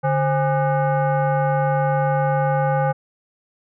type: tone with frequency modulation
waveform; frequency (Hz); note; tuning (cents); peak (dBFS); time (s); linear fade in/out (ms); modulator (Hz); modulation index
sine; 146.2; D3; -7; -16; 0.03-2.93; 20; 675; 1.3
effects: none